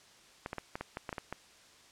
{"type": "clicks", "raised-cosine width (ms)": 0.5, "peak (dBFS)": -22, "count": 10, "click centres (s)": [0.461, 0.531, 0.583, 0.755, 0.81, 0.971, 1.092, 1.128, 1.182, 1.326], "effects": ["white hiss -59 dBFS RMS until 1.91 s", "low-pass 7000 Hz 12 dB/octave"]}